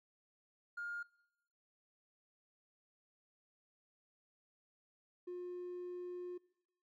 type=tone pair in turn; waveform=triangle; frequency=1415 / 357.1 Hz; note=F6 / F4; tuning=+22 / +39 cents; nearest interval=2 octaves; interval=2383 cents; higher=first; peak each=-37 / -39 dBFS; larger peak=first; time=0.77-1.03 / 5.27-6.38 s; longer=second; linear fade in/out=10 ms; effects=noise-tail reverb RT60 0.8 s tail -25 dB re dry + tanh soft clip ceiling -38 dBFS